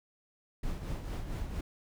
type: noise with tremolo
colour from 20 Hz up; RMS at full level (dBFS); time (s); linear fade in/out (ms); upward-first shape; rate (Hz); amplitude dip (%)
brown; -34; 0.63-1.61; 5; triangle; 4.4; 60
effects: none